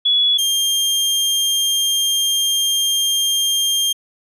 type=tone pair in turn; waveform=sine / sawtooth; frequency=3390 / 3200 Hz; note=G#7 / G7; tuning=+35 / +35 cents; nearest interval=minor second; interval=100 cents; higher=first; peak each=-12 dBFS; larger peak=neither; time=0.05-0.38 / 0.38-3.93 s; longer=second; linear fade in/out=10 ms; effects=resampled to 32000 Hz